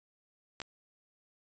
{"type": "clicks", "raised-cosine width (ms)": 0.2, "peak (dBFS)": -22, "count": 2, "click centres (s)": [0.602, 0.617], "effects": ["resampled to 16000 Hz"]}